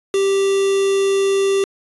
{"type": "tone with quantisation", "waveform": "triangle", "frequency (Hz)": 392, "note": "G4", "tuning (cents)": 0, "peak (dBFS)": -12, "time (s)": [0.14, 1.64], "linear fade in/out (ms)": 2, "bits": 4, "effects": ["resampled to 24000 Hz"]}